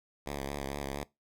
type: tone with vibrato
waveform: 5% pulse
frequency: 70.1 Hz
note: C#2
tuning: 20 cents sharp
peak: -24 dBFS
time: 0.26-1.04 s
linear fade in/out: 5 ms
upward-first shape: sine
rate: 4.4 Hz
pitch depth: 50 cents each way
effects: noise-tail reverb RT60 0.2 s tail -21 dB re dry